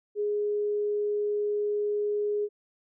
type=tone; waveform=sine; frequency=415.3 Hz; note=G#4; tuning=in tune; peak=-25 dBFS; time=0.15-2.49 s; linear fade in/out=50 ms; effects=none